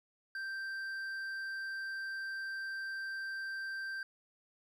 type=tone with hard clipping; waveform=sine; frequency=1568 Hz; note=G6; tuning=in tune; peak=-39 dBFS; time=0.35-4.03 s; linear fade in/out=2 ms; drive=5 dB; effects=none